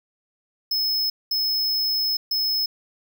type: tone bursts at uneven times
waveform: square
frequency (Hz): 5190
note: E8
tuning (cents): -28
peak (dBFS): -21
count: 3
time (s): 0.71-1.1 / 1.31-2.17 / 2.31-2.66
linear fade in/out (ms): 5
effects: none